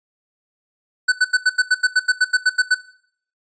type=tone bursts; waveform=square; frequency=1502 Hz; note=F#6; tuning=26 cents sharp; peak=-12 dBFS; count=14; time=1.08-2.748 s; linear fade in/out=10 ms; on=43 ms; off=82 ms; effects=noise-tail reverb RT60 0.6 s tail -18 dB re dry + resampled to 16000 Hz